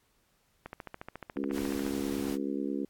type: click train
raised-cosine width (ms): 0.5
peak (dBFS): -25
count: 18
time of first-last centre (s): 0.66-1.866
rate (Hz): 14.1
type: harmonic tone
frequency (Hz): 69.3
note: C#2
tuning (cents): 0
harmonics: 3 / 4 / 5 / 6 / 7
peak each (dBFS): -37 / -33 / -37 / -41 / -43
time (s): 1.36-2.85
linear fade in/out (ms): 5
type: noise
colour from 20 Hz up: pink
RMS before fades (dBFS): -43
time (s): 1.51-2.38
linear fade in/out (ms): 50
effects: pink hiss -71 dBFS RMS until 2.89 s + AAC 64 kbps